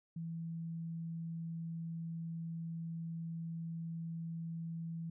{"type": "tone", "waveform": "sine", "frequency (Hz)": 165.3, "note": "E3", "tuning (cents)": 5, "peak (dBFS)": -39, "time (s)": [0.16, 5.1], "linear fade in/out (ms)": 5, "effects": []}